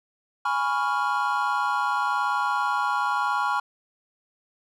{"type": "chord", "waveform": "triangle", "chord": "C# dominant seventh", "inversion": "second", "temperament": "equal", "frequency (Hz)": [830.6, 987.8, 1108.7, 1396.9], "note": ["G#5", "B5", "C#6", "E#6"], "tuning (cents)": [0, 0, 0, 0], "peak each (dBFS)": -26, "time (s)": [0.45, 3.6], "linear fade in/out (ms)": 5, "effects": []}